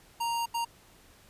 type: tone bursts at uneven times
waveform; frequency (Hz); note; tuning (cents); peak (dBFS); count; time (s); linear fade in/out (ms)
square; 932.3; A#5; 0; -29; 2; 0.2-0.46 / 0.54-0.65; 10
effects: pink hiss -58 dBFS RMS until 1.29 s + resampled to 32000 Hz